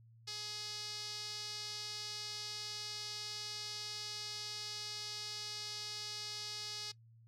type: tone with band-pass filter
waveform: sawtooth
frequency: 419.9 Hz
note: G#4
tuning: 19 cents sharp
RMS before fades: -44 dBFS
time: 0.27-6.92 s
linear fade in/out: 10 ms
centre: 4800 Hz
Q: 4.1
effects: noise-tail reverb RT60 0.1 s tail -19 dB re dry + added 114 Hz sine -59 dBFS peak until 7.27 s